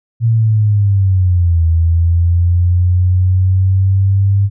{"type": "linear two-way sweep", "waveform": "sine", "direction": "down then up", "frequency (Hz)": [116.54, 81.8, 100], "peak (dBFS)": -8, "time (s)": [0.2, 4.5], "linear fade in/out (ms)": 50, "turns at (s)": 1.65, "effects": []}